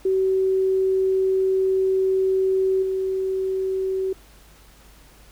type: tone with level steps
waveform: sine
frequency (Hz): 380.1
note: F#4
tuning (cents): +47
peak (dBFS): -17 / -21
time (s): 0.05-4.13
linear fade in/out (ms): 5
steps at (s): 2.82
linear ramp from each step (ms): 10
effects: added 50 Hz sine -50 dBFS peak until 5.31 s + pink hiss -52 dBFS RMS until 5.31 s